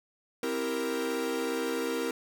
45% pulse chord, C dominant seventh, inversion none, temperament equal, 261.6 / 329.6 / 392 / 466.2 Hz, C4 / E4 / G4 / Bb4, 0 / 0 / 0 / 0 cents, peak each -36 / -36 / -38 / -32 dBFS, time 0.43-2.11 s, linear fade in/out 2 ms, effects none

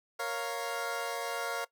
20% pulse chord, Bb minor, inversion none, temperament equal, 466.2 / 554.4 / 698.5 Hz, Bb4 / Db5 / F5, 0 / 0 / 0 cents, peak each -33 dBFS, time 0.19-1.65 s, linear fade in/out 10 ms, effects noise-tail reverb RT60 0.1 s tail -19 dB re dry

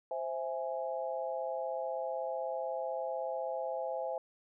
sine chord, C augmented, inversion none, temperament equal, 523.3 / 659.3 / 830.6 Hz, C5 / E5 / G#5, 0 / 0 / 0 cents, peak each -37 / -38 / -40 dBFS, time 0.11-4.18 s, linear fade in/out 2 ms, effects none

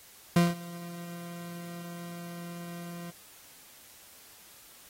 40% pulse tone with ADSR envelope, 172.4 Hz, F3, 22 cents flat, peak -17 dBFS, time 0.36-3.11 s, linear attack 4 ms, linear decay 180 ms, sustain -22 dB, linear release 10 ms, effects white hiss -54 dBFS RMS until 4.89 s + AAC 48 kbps

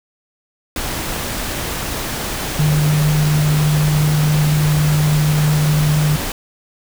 sine tone in noise, 150.7 Hz, D3, 45 cents sharp, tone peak -12 dBFS, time 2.59-6.16 s, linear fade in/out 2 ms, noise pink, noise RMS -23 dBFS, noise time 0.76-6.32 s, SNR +8 dB, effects none

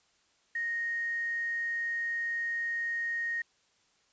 sine tone with quantisation, 1862 Hz, A#6, 2 cents flat, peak -30 dBFS, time 0.55-3.42 s, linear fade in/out 5 ms, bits 9, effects white hiss -69 dBFS RMS until 4.12 s + resampled to 16000 Hz

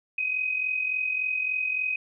sine tone with amplitude modulation, 2516 Hz, D#7, 19 cents sharp, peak -22 dBFS, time 0.18-1.96 s, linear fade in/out 5 ms, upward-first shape sine, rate 43.5 Hz, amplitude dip 60%, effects none

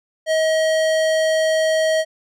sine tone with hard clipping, 635 Hz, D#5, 35 cents sharp, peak -17 dBFS, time 0.26-2.05 s, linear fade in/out 50 ms, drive 18 dB, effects none

